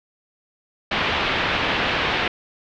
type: low-pass noise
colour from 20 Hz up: white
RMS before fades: -22 dBFS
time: 0.91-2.28 s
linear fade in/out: 5 ms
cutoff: 3300 Hz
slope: 24 dB/octave
effects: low-pass 5000 Hz 12 dB/octave